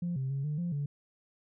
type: tone with pitch steps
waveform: sine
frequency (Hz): 174 / 132.6 / 137.6 / 149.7 / 173.6 / 143.5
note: F3 / C3 / C#3 / D3 / F3 / D3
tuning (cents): -6 / +23 / -12 / +33 / -10 / -40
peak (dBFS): -29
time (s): 0.02-0.86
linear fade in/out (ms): 5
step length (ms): 140
effects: tanh soft clip ceiling -27 dBFS